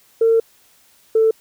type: tone pair in turn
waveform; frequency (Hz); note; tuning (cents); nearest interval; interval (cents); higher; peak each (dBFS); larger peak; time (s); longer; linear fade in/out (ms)
sine; 453.9 / 444; A#4 / A4; -46 / +16; unison; 38; first; -10; neither; 0.21-0.4 / 1.15-1.31; first; 5
effects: tanh soft clip ceiling -6 dBFS + white hiss -54 dBFS RMS until 1.4 s